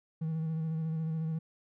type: tone with vibrato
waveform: triangle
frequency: 160.1 Hz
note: D#3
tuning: 50 cents sharp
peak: -28 dBFS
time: 0.21-1.39 s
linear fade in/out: 10 ms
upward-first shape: square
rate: 14 Hz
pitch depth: 22 cents each way
effects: tanh soft clip ceiling -24 dBFS